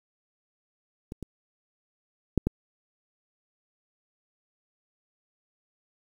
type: clicks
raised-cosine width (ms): 3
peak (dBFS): -23 / -23 / -8 / -11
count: 4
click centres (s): 1.121 / 1.227 / 2.377 / 2.47
effects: 8-bit